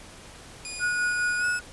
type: tone with pitch glide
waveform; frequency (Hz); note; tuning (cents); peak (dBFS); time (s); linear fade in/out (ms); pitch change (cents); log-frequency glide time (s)
10% pulse; 2455 to 2592; D#7 to E7; -24 to -30; -25; 0.65-1.59; 0; +94; 1.39-1.45
type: tone with tremolo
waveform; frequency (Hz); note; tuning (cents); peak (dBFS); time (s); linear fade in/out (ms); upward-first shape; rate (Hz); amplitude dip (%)
sine; 1454; F#6; -31; -22; 0.79-1.61; 50; sine; 4.8; 30
effects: pink hiss -46 dBFS RMS until 1.72 s + resampled to 24000 Hz